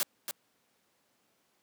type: noise with echo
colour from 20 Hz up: white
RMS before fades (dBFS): -29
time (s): 0-0.03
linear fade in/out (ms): 0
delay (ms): 280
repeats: 1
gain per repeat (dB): -7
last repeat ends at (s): 0.31
effects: pink hiss -72 dBFS RMS until 1.62 s + high-pass 200 Hz 12 dB/octave